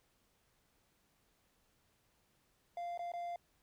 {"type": "tone with dropouts", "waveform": "triangle", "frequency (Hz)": 695, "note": "F5", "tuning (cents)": -9, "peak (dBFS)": -37, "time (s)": [2.77, 3.36], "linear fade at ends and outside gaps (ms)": 2, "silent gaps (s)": [[2.976, 2.992], [3.119, 3.136]], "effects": ["pink hiss -75 dBFS RMS until 3.62 s"]}